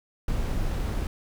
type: noise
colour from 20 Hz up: brown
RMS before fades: -27 dBFS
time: 0.28-1.07 s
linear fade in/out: 2 ms
effects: none